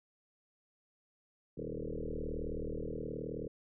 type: tone with frequency modulation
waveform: sine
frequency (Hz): 233.1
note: A#3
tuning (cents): 0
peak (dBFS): -36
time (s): 1.57-3.48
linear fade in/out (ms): 10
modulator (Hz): 38.9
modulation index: 6.8
effects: none

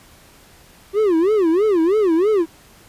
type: tone with vibrato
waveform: triangle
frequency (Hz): 374.4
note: F#4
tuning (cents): +20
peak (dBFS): -11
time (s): 0.93-2.46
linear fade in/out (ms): 50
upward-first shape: sine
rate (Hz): 3.1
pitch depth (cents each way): 270
effects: pink hiss -48 dBFS RMS until 2.88 s + resampled to 32000 Hz

